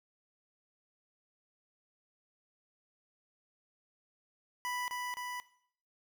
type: tone with echo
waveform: 25% pulse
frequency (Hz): 987.8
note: B5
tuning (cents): 0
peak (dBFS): -31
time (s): 4.65-4.88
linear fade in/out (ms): 0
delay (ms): 260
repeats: 2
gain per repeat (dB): -2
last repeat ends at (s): 5.4
effects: noise-tail reverb RT60 0.6 s tail -17 dB re dry